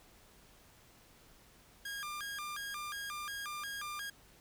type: tone with vibrato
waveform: sawtooth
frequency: 1396.9 Hz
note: F6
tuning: in tune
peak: -36 dBFS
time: 1.85-4.1 s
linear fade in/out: 5 ms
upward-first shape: square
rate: 2.8 Hz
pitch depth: 270 cents each way
effects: added 50 Hz sine -70 dBFS peak until 4.4 s + pink hiss -62 dBFS RMS until 4.4 s